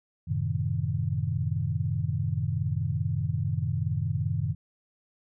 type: chord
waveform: sine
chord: F# diminished seventh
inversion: none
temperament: equal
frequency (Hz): 92.5 / 110 / 130.81 / 155.56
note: F#2 / A2 / C3 / Eb3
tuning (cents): 0 / 0 / 0 / 0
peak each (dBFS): -31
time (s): 0.27-4.55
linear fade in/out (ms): 20
effects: none